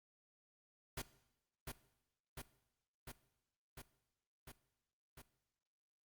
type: noise with echo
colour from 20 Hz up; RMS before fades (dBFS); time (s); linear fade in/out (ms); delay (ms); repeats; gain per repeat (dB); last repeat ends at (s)
pink; -44; 0.97-1.02; 5; 700; 6; -2; 5.22
effects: noise-tail reverb RT60 0.9 s tail -17 dB re dry + Opus 48 kbps